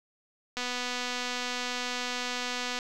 click train, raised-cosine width 0.2 ms, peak -16 dBFS, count 549, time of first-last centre 0.57-2.789 s, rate 247 Hz, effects none

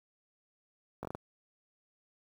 slowing click train, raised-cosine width 1 ms, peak -25 dBFS, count 5, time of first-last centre 1.03-1.149 s, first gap 18 ms, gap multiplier 1.35, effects high-pass 60 Hz 12 dB/octave + 9-bit

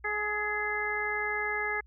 harmonic tone with a mistuned harmonic, 420.4 Hz, G#4, 21 cents sharp, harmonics 1 / 2 / 3 / 4 / 5, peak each -37 / -37 / -38 / -33 / -33 dBFS, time 0.04-1.81 s, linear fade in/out 10 ms, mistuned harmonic 5, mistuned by -27 cents, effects added 60 Hz sine -53 dBFS peak until 1.86 s

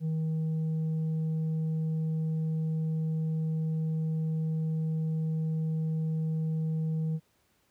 sine tone with tanh clipping, 158.9 Hz, D#3, 37 cents sharp, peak -28 dBFS, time 0-7.2 s, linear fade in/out 50 ms, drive 3 dB, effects pink hiss -70 dBFS RMS until 7.7 s + high-pass 60 Hz 12 dB/octave

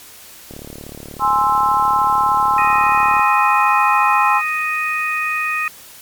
click train, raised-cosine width 2 ms, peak -20 dBFS, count 99, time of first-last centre 0.51-3.195 s, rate 36.5 Hz
sine chord, Ab augmented, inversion none, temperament equal, 830.6 / 1046.5 / 1318.5 Hz, Ab5 / C6 / E6, 0 / 0 / 0 cents, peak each -17 / -15 / -18 dBFS, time 1.19-4.42 s, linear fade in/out 50 ms
harmonic tone, 622.3 Hz, D#5, in tune, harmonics 2 / 3 / 4, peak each -22 / -23 / -20 dBFS, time 2.58-5.68 s, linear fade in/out 2 ms
effects white hiss -40 dBFS RMS until 6.01 s + MP3 96 kbps

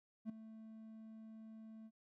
triangle tone with ADSR envelope, 220.7 Hz, A3, 5 cents sharp, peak -36 dBFS, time 0.25-1.91 s, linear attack 45 ms, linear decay 6 ms, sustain -14 dB, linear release 51 ms, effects none

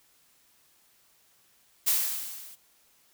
blue noise with level ramp, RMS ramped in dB -22 to -49 dBFS, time 1.86-2.56 s, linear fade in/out 20 ms, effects white hiss -64 dBFS RMS until 3.13 s

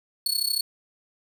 sawtooth tone with amplitude modulation, 4401 Hz, C#8, 13 cents flat, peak -17 dBFS, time 0.26-0.61 s, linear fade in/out 2 ms, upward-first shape sine, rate 33 Hz, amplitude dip 85%, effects 8-bit

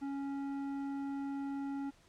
triangle tone with tanh clipping, 277.6 Hz, C#4, 3 cents sharp, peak -38 dBFS, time 0.01-1.91 s, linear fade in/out 20 ms, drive 15 dB, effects pink hiss -65 dBFS RMS until 2.08 s + low-pass 8000 Hz 12 dB/octave

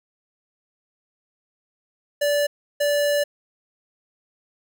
square tone bursts at uneven times, 581 Hz, D5, 19 cents flat, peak -19 dBFS, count 2, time 2.21-2.47 / 2.8-3.24 s, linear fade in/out 10 ms, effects none

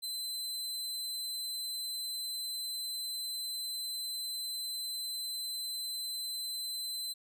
sawtooth tone, 4055 Hz, B7, 45 cents sharp, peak -33 dBFS, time 0.02-7.14 s, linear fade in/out 20 ms, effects none

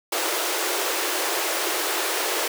pink high-pass noise, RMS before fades -25 dBFS, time 0.12-2.48 s, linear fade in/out 5 ms, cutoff 320 Hz, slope 96 dB/octave, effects none

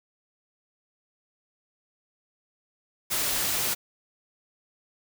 white noise, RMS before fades -27 dBFS, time 3.1-3.75 s, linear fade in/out 20 ms, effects none

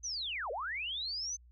sine linear two-way sweep, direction down then up, 6272 to 437 to 6272 Hz, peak -35 dBFS, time 0.03-1.37 s, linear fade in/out 20 ms, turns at 0.51 s, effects added 60 Hz sine -56 dBFS peak until 1.51 s

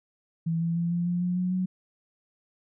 sine tone with pitch steps, 164.81 / 167.5 / 170.23 / 173 / 175.82 / 178.69 / 181.6 / 184.57 Hz, E3 / E3 / F3 / F3 / F3 / F3 / F#3 / F#3, 0 / +28 / -44 / -16 / +12 / +40 / -32 / -4 cents, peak -24 dBFS, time 0.46-1.66 s, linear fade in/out 10 ms, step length 150 ms, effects none

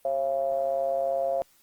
triangle ring-modulated tone, 71.3 Hz, C#2, 49 cents sharp, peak -19 dBFS, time 0.05-1.42 s, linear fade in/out 0 ms, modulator 612 Hz, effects white hiss -62 dBFS RMS until 1.62 s + Opus 24 kbps

